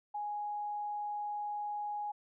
sine tone, 830.6 Hz, G#5, in tune, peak -35 dBFS, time 0.14-2.12 s, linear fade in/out 10 ms, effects none

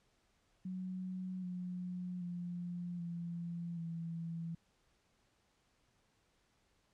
sine tone with pitch steps, 185 / 180.15 / 175.43 / 170.83 / 166.35 Hz, F#3 / F#3 / F3 / F3 / E3, 0 / -46 / +8 / -38 / +16 cents, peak -39 dBFS, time 0.65-4.55 s, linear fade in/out 5 ms, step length 780 ms, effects pink hiss -75 dBFS RMS until 6.93 s + low-pass 8000 Hz 12 dB/octave

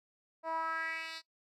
10% pulse tone with band-pass filter sweep, 324.3 Hz, E4, 28 cents flat, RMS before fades -38 dBFS, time 0.43-1.22 s, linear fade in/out 50 ms, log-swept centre 730 to 4200 Hz, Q 3.5, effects noise-tail reverb RT60 0.1 s tail -19 dB re dry

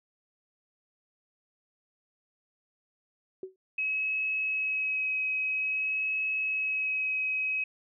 sine tone with exponential decay, 376.9 Hz, F#4, 32 cents sharp, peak -31 dBFS, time 3.43-3.56 s, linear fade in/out 2 ms, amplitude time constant 27 ms
sine tone with vibrato, 2556 Hz, D#7, 46 cents sharp, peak -27 dBFS, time 3.78-7.64 s, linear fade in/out 5 ms, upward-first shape sine, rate 0.5 Hz, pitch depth 11 cents each way
effects none

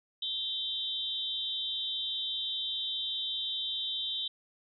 sine tone cluster, 3137 / 3545 / 3820 Hz, G7 / A7 / A#7, +1 / +12 / +42 cents, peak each -37 / -36 / -36 dBFS, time 0.22-4.28 s, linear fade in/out 5 ms, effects none

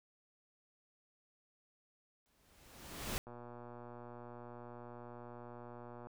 pink noise with exponential growth, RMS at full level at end -38 dBFS, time 2.26-3.18 s, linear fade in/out 0 ms, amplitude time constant 200 ms
click train, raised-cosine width 1 ms, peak -37 dBFS, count 337, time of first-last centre 3.27-6.07 s, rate 120 Hz
effects none

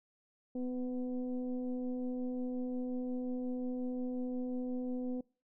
sine tone with frequency modulation, 251.8 Hz, B3, 34 cents sharp, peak -34 dBFS, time 0.55-5.21 s, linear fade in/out 5 ms, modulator 249 Hz, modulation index 0.79, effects noise-tail reverb RT60 0.4 s tail -25 dB re dry

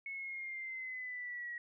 sine linear sweep, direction down, 2201 to 1904 Hz, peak -40 dBFS, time 0.06-1.58 s, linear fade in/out 2 ms, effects none

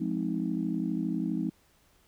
sine chord, F minor seventh, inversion none, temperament just, 174.61 / 209.5 / 261.9 / 314.3 Hz, F3 / Ab3 / C4 / Eb4, 0 / +15 / +2 / +18 cents, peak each -33 dBFS, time 0-1.5 s, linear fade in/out 10 ms, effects tanh soft clip ceiling -17 dBFS + pink hiss -65 dBFS RMS until 2.07 s

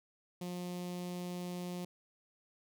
sawtooth tone with notch filter, 178.1 Hz, F3, 34 cents sharp, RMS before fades -41 dBFS, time 0.41-1.85 s, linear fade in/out 5 ms, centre 1500 Hz, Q 1, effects none

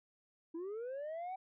sine linear sweep, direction up, 317.6 to 768 Hz, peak -37 dBFS, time 0.54-1.36 s, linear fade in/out 10 ms, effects tanh soft clip ceiling -39 dBFS

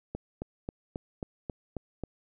click train, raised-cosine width 2 ms, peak -21 dBFS, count 8, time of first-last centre 0.15-2.037 s, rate 3.71 Hz, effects none

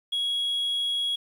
sine tone, 3322 Hz, G#7, in tune, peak -22 dBFS, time 0.12-1.16 s, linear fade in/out 10 ms, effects tanh soft clip ceiling -23 dBFS + 9-bit

